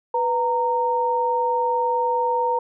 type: tone pair together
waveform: sine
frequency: 493.9 / 924.6 Hz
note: B4 / A#5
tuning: 0 / -14 cents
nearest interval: major seventh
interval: 1086 cents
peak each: -23 / -20 dBFS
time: 0.14-2.59 s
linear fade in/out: 5 ms
effects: none